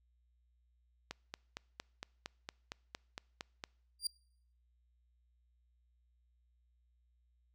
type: click train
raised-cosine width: 0.2 ms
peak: -24 dBFS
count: 12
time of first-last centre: 1.11-3.639 s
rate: 4.35 Hz
type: tone with exponential growth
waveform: 30% pulse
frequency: 4766 Hz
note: D8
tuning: 25 cents sharp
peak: -27 dBFS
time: 3.99-4.07 s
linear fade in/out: 5 ms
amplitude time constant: 17 ms
effects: noise-tail reverb RT60 0.7 s tail -26 dB re dry + added 60 Hz sine -70 dBFS peak until 7.54 s